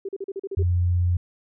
sine tone bursts, 390.9 Hz, G4, 5 cents flat, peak -27 dBFS, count 8, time 0.05-0.627 s, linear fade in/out 5 ms, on 38 ms, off 39 ms
sine tone, 88.4 Hz, F2, 22 cents sharp, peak -18 dBFS, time 0.57-1.17 s, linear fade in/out 5 ms
effects none

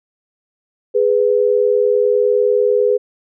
sine tone pair together, 415.3 / 495.3 Hz, G#4 / B4, 0 / +5 cents, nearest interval minor third, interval 305 cents, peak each -14 dBFS, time 0.94-2.98 s, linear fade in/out 20 ms, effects none

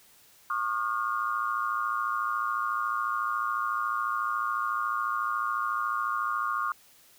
sine tone cluster, 1096 / 1210 / 1418 Hz, C#6 / D#6 / F6, -20 / -49 / +26 cents, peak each -31 / -30 / -33 dBFS, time 0.5-6.72 s, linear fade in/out 2 ms, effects white hiss -58 dBFS RMS until 7.18 s

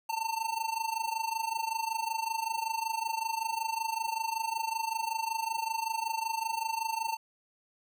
square tone with amplitude modulation, 899 Hz, A5, 37 cents sharp, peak -28 dBFS, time 0.09-7.17 s, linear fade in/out 10 ms, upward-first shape sine, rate 25.3 Hz, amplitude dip 80%, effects none

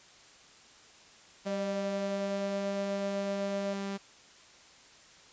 sawtooth tone with pitch glide, 196 to 197.36 Hz, G3 to G3, 0 to +12 cents, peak -30 dBFS, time 1.45-3.98 s, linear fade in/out 20 ms, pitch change +12 cents, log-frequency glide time 1.79-2.72 s
sine tone, 600 Hz, D5, 37 cents sharp, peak -33 dBFS, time 1.46-3.74 s, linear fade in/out 10 ms
effects white hiss -56 dBFS RMS until 5.32 s + resampled to 16000 Hz

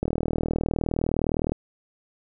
click train, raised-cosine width 2 ms, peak -11 dBFS, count 60, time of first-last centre 0.03-1.52 s, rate 39.6 Hz, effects none

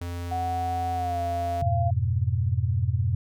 square tone, 87 Hz, F2, 6 cents flat, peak -31 dBFS, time 0.01-1.62 s, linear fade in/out 5 ms
sine tone with pitch glide, 740 to 690.4 Hz, F#5 to F5, 0 to -20 cents, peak -26 dBFS, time 0.31-1.91 s, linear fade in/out 10 ms, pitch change -120 cents, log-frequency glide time 0.94-1.2 s
sine chord, F diminished, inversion none, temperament equal, 87.31 / 103.83 / 123.47 Hz, F2 / Ab2 / Cb3, 0 / 0 / 0 cents, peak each -26 dBFS, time 1.62-3.15 s, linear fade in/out 5 ms
effects none

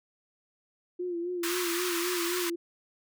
sine tone with vibrato, 350 Hz, F4, 4 cents sharp, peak -30 dBFS, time 0.99-2.56 s, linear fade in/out 10 ms, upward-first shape sine, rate 3.8 Hz, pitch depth 57 cents each way
pink high-pass noise, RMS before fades -33 dBFS, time 1.43-2.5 s, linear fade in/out 5 ms, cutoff 980 Hz, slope 96 dB/octave
effects none

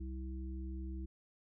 harmonic tone, 65.2 Hz, C2, 5 cents flat, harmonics 1 / 3 / 5, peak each -40 / -50 / -49 dBFS, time 0-1.06 s, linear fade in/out 10 ms, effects none

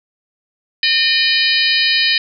harmonic tone with a mistuned harmonic, 608 Hz, D#5, 40 cents flat, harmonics 3 / 4 / 5 / 6 / 7 / 8, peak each -19 / -19 / -19 / -19 / -19 / -19 dBFS, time 0.83-2.18 s, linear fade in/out 2 ms, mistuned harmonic 6, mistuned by +90 cents, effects none

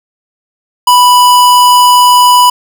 square tone, 987.8 Hz, B5, in tune, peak -3 dBFS, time 0.87-2.5 s, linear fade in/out 5 ms, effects none

